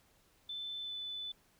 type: tone with pitch glide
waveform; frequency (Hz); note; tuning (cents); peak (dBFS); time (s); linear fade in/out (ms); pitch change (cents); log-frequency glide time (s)
sine; 3525 to 3497; A7 to A7; +2 to -11; -39; 0.49-1.32; 5; -13; 0.81-0.94
effects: pink hiss -69 dBFS RMS until 1.59 s